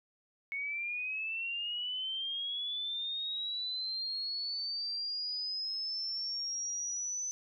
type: linear sweep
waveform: sine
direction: up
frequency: 2203 to 6060 Hz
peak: -34 dBFS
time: 0.52-7.31 s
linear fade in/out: 0 ms
effects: none